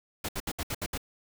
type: noise bursts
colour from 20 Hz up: pink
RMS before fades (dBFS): -33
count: 7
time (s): 0.24-0.977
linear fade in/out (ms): 5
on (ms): 47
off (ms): 68
effects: none